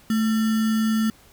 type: tone with sample-and-hold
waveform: sine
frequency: 220 Hz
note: A3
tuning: in tune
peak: -18 dBFS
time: 0.1-1.1 s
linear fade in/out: 2 ms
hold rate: 1575 Hz
effects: pink hiss -53 dBFS RMS until 1.32 s